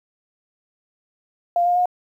sine tone with pitch steps, 696 / 708 / 719 Hz, F5 / F5 / F#5, -6 / +23 / -50 cents, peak -15 dBFS, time 1.56-1.857 s, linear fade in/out 2 ms, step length 99 ms, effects 9-bit

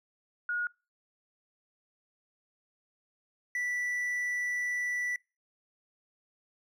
sine / triangle tone pair in turn, 1443 / 1966.4 Hz, F#6 / B6, -44 / -8 cents, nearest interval perfect fourth, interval 536 cents, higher second, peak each -29 / -28 dBFS, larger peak second, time 0.49-0.67 / 3.55-5.16 s, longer second, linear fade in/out 2 ms, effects noise-tail reverb RT60 0.3 s tail -25 dB re dry

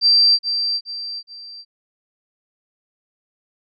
sine tone with echo, 4699 Hz, D8, in tune, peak -10 dBFS, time 0.01-0.39 s, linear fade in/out 50 ms, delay 420 ms, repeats 3, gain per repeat -8 dB, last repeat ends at 1.65 s, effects none

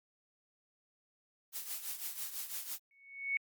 blue noise with tremolo, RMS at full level -38 dBFS, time 1.52-2.79 s, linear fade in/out 50 ms, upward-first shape triangle, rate 6 Hz, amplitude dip 75%
sine tone with exponential growth, 2217 Hz, C#7, in tune, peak -28 dBFS, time 2.91-3.37 s, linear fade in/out 1 ms, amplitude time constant 100 ms
effects Opus 48 kbps

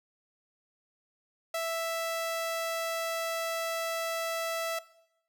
sawtooth tone, 660 Hz, E5, 2 cents sharp, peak -26 dBFS, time 1.54-4.79 s, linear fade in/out 5 ms, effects noise-tail reverb RT60 0.8 s tail -19 dB re dry

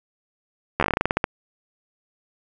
slowing click train, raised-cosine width 0.5 ms, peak -4 dBFS, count 14, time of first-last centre 0.8-1.241 s, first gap 12 ms, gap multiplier 1.16, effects none

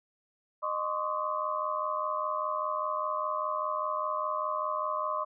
sine tone cluster, 614 / 1045 / 1130 / 1244 Hz, D#5 / C6 / C#6 / D#6, -23 / -2 / +33 / -1 cents, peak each -35 / -33 / -34 / -38 dBFS, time 0.62-5.25 s, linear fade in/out 20 ms, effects none

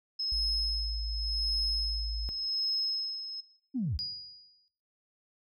sine tone with tremolo, 5170 Hz, E8, 34 cents flat, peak -26 dBFS, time 0.19-3.41 s, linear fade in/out 10 ms, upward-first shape sine, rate 0.89 Hz, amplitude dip 70%
sine tone, 52.9 Hz, G#1, 33 cents sharp, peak -31 dBFS, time 0.32-2.29 s, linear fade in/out 0 ms
sine linear sweep, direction down, 281.2 to 47.28 Hz, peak -28 dBFS, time 3.74-3.98 s, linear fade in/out 20 ms
sine tone with exponential decay, 4896 Hz, D#8, 29 cents flat, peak -31 dBFS, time 3.99-4.68 s, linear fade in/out 0 ms, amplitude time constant 150 ms
effects noise-tail reverb RT60 0.8 s tail -20 dB re dry + tanh soft clip ceiling -21 dBFS

